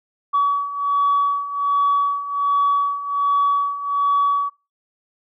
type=beating tone pair; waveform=sine; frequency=1135 / 1136.3 Hz; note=C#6 / C#6; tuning=+41 / +43 cents; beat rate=1.3 Hz; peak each=-21 / -17 dBFS; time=0.33-4.5 s; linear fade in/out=20 ms; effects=noise-tail reverb RT60 0.3 s tail -23 dB re dry + tanh soft clip ceiling -10 dBFS